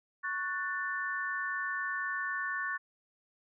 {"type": "chord", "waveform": "sine", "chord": "F# minor", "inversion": "second", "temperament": "just", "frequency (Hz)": [1110, 1480, 1776], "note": ["C#6", "F#6", "A6"], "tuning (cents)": [2, 0, 16], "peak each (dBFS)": [-38, -37, -35], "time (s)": [0.23, 2.78], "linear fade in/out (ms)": 20, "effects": []}